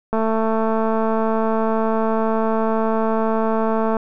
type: click train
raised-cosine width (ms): 1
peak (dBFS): -8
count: 853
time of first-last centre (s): 0.13-3.968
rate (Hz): 222
effects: none